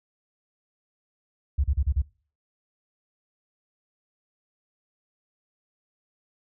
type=tone bursts; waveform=sine; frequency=69.7 Hz; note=C#2; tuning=10 cents sharp; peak=-19 dBFS; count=5; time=1.58-2.02 s; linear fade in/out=10 ms; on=60 ms; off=35 ms; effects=noise-tail reverb RT60 0.4 s tail -21 dB re dry